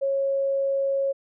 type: tone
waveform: sine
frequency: 548 Hz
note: C#5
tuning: 20 cents flat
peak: -21 dBFS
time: 0.01-1.13 s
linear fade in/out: 20 ms
effects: none